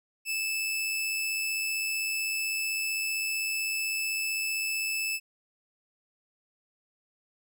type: tone with amplitude modulation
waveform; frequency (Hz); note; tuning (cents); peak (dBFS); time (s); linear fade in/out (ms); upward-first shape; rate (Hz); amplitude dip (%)
sawtooth; 2625; E7; -8; -24; 0.25-5.2; 50; sine; 95.7; 25
effects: none